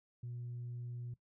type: tone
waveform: sine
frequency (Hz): 121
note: B2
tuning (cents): -35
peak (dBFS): -40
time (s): 0.23-1.14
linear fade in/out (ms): 5
effects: noise-tail reverb RT60 0.1 s tail -18 dB re dry + tanh soft clip ceiling -38 dBFS